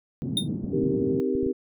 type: band-pass noise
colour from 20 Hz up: white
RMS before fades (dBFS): -30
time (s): 0.22-1.2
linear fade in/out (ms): 0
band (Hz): 110 to 270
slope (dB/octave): 24
type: tone with exponential decay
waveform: square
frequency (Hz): 3652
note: A#7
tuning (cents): -36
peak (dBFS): -19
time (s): 0.37-0.48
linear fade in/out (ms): 2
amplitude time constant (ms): 23
type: clicks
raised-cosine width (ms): 5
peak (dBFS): -23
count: 5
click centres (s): 0.642 / 0.839 / 1.353 / 1.43 / 1.465
type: chord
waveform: sine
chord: C minor seventh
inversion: none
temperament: equal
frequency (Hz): 261.6 / 311.1 / 392 / 466.2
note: C4 / Eb4 / G4 / Bb4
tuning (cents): 0 / 0 / 0 / 0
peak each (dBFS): -27 / -31 / -26 / -31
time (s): 0.72-1.53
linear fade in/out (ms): 20
effects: none